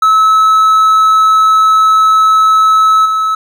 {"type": "tone with level steps", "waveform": "triangle", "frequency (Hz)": 1297, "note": "E6", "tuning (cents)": -28, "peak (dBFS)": [-3, -8], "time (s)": [0.02, 3.35], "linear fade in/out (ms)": 5, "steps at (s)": 3.05, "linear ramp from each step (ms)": 10, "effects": []}